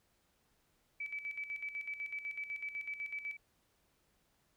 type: tone with tremolo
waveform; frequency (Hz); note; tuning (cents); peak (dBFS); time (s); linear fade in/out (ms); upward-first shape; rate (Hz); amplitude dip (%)
sine; 2300; D7; -37; -37; 1-3.37; 5; square; 8; 65
effects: pink hiss -75 dBFS RMS until 4.56 s